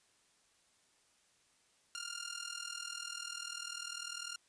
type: tone with amplitude modulation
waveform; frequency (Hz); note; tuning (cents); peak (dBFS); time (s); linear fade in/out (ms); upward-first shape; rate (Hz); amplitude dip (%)
10% pulse; 1402; F6; +6; -30; 1.95-4.36; 0; sine; 40.1; 80
effects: white hiss -71 dBFS RMS until 4.48 s + resampled to 22050 Hz